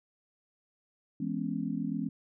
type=chord; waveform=sine; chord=C# minor seventh; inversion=first; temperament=just; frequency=166.31 / 207.9 / 249.5 / 277.2 Hz; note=E3 / G#3 / B3 / C#4; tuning=+16 / +2 / +18 / 0 cents; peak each=-37 / -35 / -36 / -36 dBFS; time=1.2-2.09 s; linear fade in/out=5 ms; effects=none